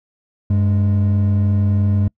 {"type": "tone pair together", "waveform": "triangle", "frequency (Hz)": [97.5, 206.5], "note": ["G2", "G#3"], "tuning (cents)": [-9, -10], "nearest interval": "octave + minor second", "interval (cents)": 1299, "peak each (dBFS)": [-11, -18], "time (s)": [0.5, 2.08], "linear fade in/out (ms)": 5, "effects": ["noise-tail reverb RT60 0.1 s tail -26 dB re dry", "tanh soft clip ceiling -6 dBFS"]}